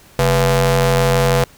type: ring-modulated tone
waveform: sawtooth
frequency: 178.6 Hz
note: F3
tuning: 39 cents sharp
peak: -5 dBFS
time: 0.19-1.44 s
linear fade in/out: 0 ms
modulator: 314 Hz
effects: pink hiss -46 dBFS RMS until 1.57 s